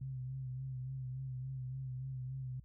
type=tone with vibrato; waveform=sine; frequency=130.3 Hz; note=C3; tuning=7 cents flat; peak=-39 dBFS; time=0.01-2.6 s; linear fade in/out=5 ms; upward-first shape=sine; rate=3.5 Hz; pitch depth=44 cents each way; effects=added 60 Hz sine -57 dBFS peak until 2.64 s